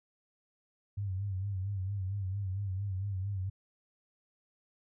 sine tone with vibrato, 97.2 Hz, G2, 14 cents flat, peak -32 dBFS, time 0.97-3.5 s, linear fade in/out 10 ms, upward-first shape sine, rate 4.4 Hz, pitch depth 83 cents each way, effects none

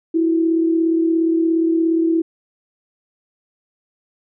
sine tone pair together, 327.8 / 364.9 Hz, E4 / F#4, -10 / -24 cents, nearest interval major second, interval 186 cents, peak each -14 / -24 dBFS, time 0.14-2.22 s, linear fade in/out 10 ms, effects none

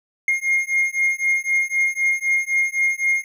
triangle beating tone pair, 2132 / 2135.9 Hz, C7 / C7, +32 / +35 cents, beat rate 3.9 Hz, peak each -19 dBFS, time 0.28-3.24 s, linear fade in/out 2 ms, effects none

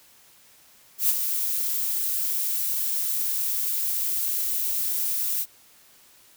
violet noise with ADSR envelope, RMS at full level -19 dBFS, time 0.98-5.46 s, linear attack 110 ms, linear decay 38 ms, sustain -7 dB, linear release 48 ms, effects white hiss -55 dBFS RMS until 6.36 s

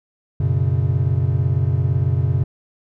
triangle chord, F# suspended fourth, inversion none, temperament equal with one note detuned, 92.5 / 120.72 / 138.59 Hz, F#2 / B2 / C#3, 0 / -39 / 0 cents, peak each -18 dBFS, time 0.4-2.44 s, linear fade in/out 5 ms, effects none

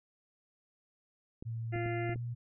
clicks, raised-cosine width 3 ms, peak -30 dBFS, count 5, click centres 1.425 / 1.76 / 1.861 / 2.094 / 2.159 s
sine tone with pitch glide, 114.3 to 119.36 Hz, A#2 to A#2, -34 to +41 cents, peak -35 dBFS, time 1.45-2.35 s, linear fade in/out 20 ms, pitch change +75 cents, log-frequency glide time 1.73-2.21 s
harmonic tone, 346.8 Hz, F4, 12 cents flat, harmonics 1 / 2 / 4 / 5 / 6 / 7 / 8, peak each -36 / -40 / -49 / -48 / -43 / -54 / -54 dBFS, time 1.72-2.15 s, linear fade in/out 20 ms
effects none

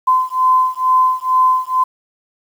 sine beating tone pair, 1025 / 1027.2 Hz, C6 / C6, -36 / -32 cents, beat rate 2.2 Hz, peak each -14 dBFS, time 0.07-1.84 s, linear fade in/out 10 ms, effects 7-bit

